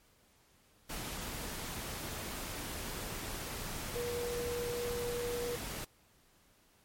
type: tone in noise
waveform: sine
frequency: 481 Hz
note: B4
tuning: 46 cents flat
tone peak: -35 dBFS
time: 3.95-5.56 s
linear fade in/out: 10 ms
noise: pink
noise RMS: -41 dBFS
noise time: 0.89-5.85 s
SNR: +3 dB
effects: pink hiss -67 dBFS RMS until 6.84 s + MP3 64 kbps